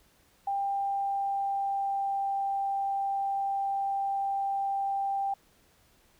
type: tone with pitch glide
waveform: sine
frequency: 794 to 789 Hz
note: G5 to G5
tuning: +22 to +11 cents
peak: -27 dBFS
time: 0.47-5.34 s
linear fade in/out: 5 ms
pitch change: -11 cents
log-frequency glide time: 0.59-2.32 s
effects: pink hiss -64 dBFS RMS until 6.19 s